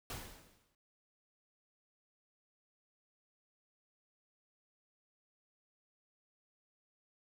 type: noise with exponential decay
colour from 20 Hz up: pink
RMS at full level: -41 dBFS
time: 0.1-0.75 s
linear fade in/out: 2 ms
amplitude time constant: 140 ms
effects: none